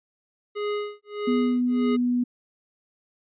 square tone with tremolo, 415.3 Hz, G#4, in tune, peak -25 dBFS, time 0.55-1.97 s, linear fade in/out 20 ms, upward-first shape sine, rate 1.6 Hz, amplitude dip 100%
sine tone with pitch glide, 246.9 to 245.3 Hz, B3 to B3, 0 to -12 cents, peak -20 dBFS, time 1.27-2.24 s, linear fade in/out 10 ms, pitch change -12 cents, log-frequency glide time 1.79-1.89 s
effects resampled to 8000 Hz

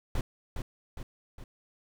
brown noise with echo, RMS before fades -29 dBFS, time 0.15-0.21 s, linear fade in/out 2 ms, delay 410 ms, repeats 3, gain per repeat -5 dB, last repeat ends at 1.44 s, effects none

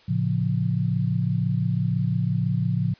sine chord, A augmented, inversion none, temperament equal with one note detuned, 112.64 / 138.59 / 174.61 Hz, A2 / C#3 / E#3, +41 / 0 / 0 cents, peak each -25 dBFS, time 0.08-2.94 s, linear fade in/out 10 ms, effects white hiss -55 dBFS RMS until 2.99 s + resampled to 11025 Hz

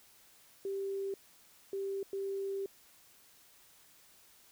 sine tone bursts at uneven times, 392 Hz, G4, in tune, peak -34 dBFS, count 3, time 0.65-1.14 / 1.73-2.03 / 2.13-2.66 s, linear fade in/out 2 ms, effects white hiss -62 dBFS RMS until 4.51 s

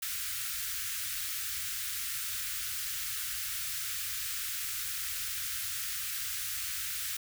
white band-stop noise, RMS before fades -36 dBFS, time 0.02-7.17 s, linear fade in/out 5 ms, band 120 to 1300 Hz, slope 48 dB/octave, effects none

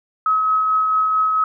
sine tone with tremolo, 1279 Hz, D#6, 47 cents sharp, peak -13 dBFS, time 0.26-1.44 s, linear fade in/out 2 ms, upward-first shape triangle, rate 4.5 Hz, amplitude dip 30%, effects none

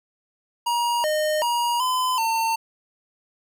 square tone with pitch steps, 950 / 613 / 952 / 1016 / 903 Hz, A#5 / D#5 / A#5 / B5 / A5, +33 / -26 / +36 / +49 / +45 cents, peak -21 dBFS, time 0.66-2.56 s, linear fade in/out 10 ms, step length 380 ms, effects none

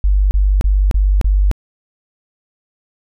sine tone bursts, 48.99 Hz, G1, in tune, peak -9 dBFS, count 5, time 0.04-1.514 s, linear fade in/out 0 ms, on 270 ms, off 31 ms, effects none

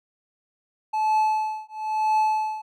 triangle tone with tremolo, 865 Hz, A5, 30 cents flat, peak -15 dBFS, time 0.93-2.62 s, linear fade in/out 10 ms, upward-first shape triangle, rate 1 Hz, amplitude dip 100%, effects none

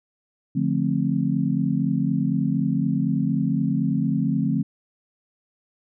sine chord, D minor seventh, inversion none, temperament just, 146.83 / 176.2 / 220.2 / 264.3 Hz, D3 / F3 / A3 / C4, 0 / +16 / +2 / +18 cents, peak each -25 dBFS, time 0.55-4.63 s, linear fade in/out 10 ms, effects none

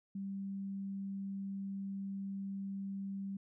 sine tone, 196 Hz, G3, in tune, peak -38 dBFS, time 0.15-3.37 s, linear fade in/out 5 ms, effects none

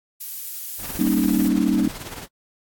violet noise, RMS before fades -31 dBFS, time 0.2-1.49 s, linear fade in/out 10 ms
pink noise with tremolo, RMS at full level -33 dBFS, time 0.78-2.28 s, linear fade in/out 50 ms, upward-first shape triangle, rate 18 Hz, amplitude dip 65%
sine chord, Eb dominant seventh, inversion first, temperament equal, 196 / 233.1 / 277.2 / 311.1 Hz, G3 / Bb3 / Db4 / Eb4, 0 / 0 / 0 / 0 cents, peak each -22 dBFS, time 0.99-1.88 s, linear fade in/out 5 ms
effects AAC 64 kbps

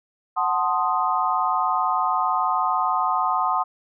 sine chord, F# diminished seventh, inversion none, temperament equal, 740 / 880 / 1046.5 / 1244.5 Hz, F#5 / A5 / C6 / Eb6, 0 / 0 / 0 / 0 cents, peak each -25 / -26 / -24 / -24 dBFS, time 0.36-3.64 s, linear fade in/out 20 ms, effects none

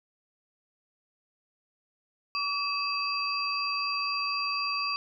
sine tone cluster, 1141 / 2594 / 4726 Hz, C#6 / E7 / D8, +50 / -28 / +10 cents, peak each -31 / -33 / -32 dBFS, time 2.35-4.96 s, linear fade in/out 0 ms, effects none

